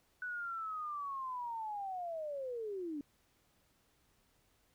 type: linear sweep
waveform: sine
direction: down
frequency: 1494 to 277.9 Hz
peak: -38 dBFS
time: 0.22-3.01 s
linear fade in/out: 2 ms
effects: pink hiss -73 dBFS RMS until 4.74 s